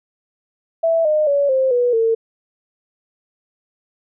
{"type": "tone with pitch steps", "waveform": "sine", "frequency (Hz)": [659, 611.3, 567.1, 526.1, 488, 452.7], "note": ["E5", "D#5", "C#5", "C5", "B4", "A4"], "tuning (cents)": [-1, -31, 39, 9, -21, 49], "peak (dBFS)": -13, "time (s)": [0.83, 2.15], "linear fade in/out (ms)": 10, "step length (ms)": 220, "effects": []}